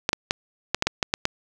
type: clicks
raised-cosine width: 0.2 ms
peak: -3 dBFS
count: 9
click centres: 0.091 / 0.131 / 0.309 / 0.746 / 0.824 / 0.87 / 1.028 / 1.139 / 1.254 s
effects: none